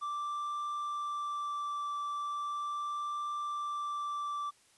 triangle tone with vibrato, 1172 Hz, D6, 4 cents flat, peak -32 dBFS, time 0.01-4.51 s, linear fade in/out 20 ms, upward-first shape triangle, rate 0.38 Hz, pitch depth 10 cents each way, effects white hiss -65 dBFS RMS until 4.77 s + resampled to 24000 Hz

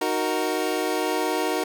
25% pulse chord, D# minor, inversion none, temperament equal, 311.1 / 370 / 466.2 Hz, D#4 / F#4 / A#4, 0 / 0 / 0 cents, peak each -24 / -23 / -24 dBFS, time 0.01-1.64 s, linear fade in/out 5 ms, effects none

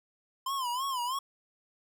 square tone with vibrato, 1029 Hz, C6, 29 cents flat, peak -31 dBFS, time 0.46-1.19 s, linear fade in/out 5 ms, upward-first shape sine, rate 3.1 Hz, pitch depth 130 cents each way, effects none

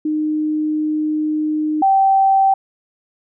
sine tone pair in turn, 306.6 / 776.2 Hz, D#4 / G5, -25 / -17 cents, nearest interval octave + major third, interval 1608 cents, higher second, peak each -16 / -10 dBFS, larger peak second, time 0.05-1.82 / 1.82-2.54 s, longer first, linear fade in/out 5 ms, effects none

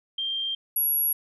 sine tone pair in turn, 3177 / 11322 Hz, G7 / F9, +23 / +23 cents, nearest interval octave + minor seventh, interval 2200 cents, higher second, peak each -26 / -21 dBFS, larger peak second, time 0.18-0.55 / 0.76-1.13 s, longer neither, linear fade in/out 5 ms, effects none

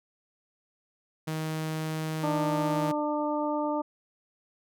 sawtooth tone, 157.5 Hz, D#3, 21 cents sharp, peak -26 dBFS, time 1.27-2.92 s, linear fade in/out 10 ms
harmonic tone, 298.5 Hz, D4, 28 cents sharp, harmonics 1 / 2 / 3 / 4, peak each -30 / -31 / -32 / -37 dBFS, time 2.23-3.82 s, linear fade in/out 10 ms
effects none

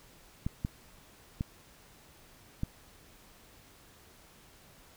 clicks, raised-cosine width 5 ms, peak -19 dBFS, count 4, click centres 0.465 / 0.649 / 1.409 / 2.634 s, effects pink hiss -58 dBFS RMS until 4.96 s

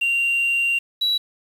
sine tone pair in turn, 2766 / 3912 Hz, F7 / B7, -17 / -17 cents, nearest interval tritone, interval 600 cents, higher second, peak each -16 dBFS, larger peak neither, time 0.01-0.79 / 1.01-1.18 s, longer first, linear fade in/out 10 ms, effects tanh soft clip ceiling -14 dBFS + 7-bit

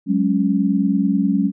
sine chord, F# suspended second, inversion none, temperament equal with one note detuned, 187.58 / 207.7 / 277.2 Hz, F#3 / G#3 / C#4, +24 / 0 / 0 cents, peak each -19 dBFS, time 0.06-1.52 s, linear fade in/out 50 ms, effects none

